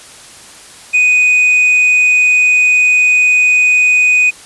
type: tone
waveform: triangle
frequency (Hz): 2489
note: D#7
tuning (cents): 0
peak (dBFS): -5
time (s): 0.93-4.31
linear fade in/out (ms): 20
effects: white hiss -36 dBFS RMS until 4.45 s + resampled to 24000 Hz